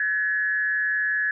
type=tone with frequency modulation; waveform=sine; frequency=1699 Hz; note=G#6; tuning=39 cents sharp; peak=-21 dBFS; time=0-1.31 s; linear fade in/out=2 ms; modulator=167 Hz; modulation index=0.56; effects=none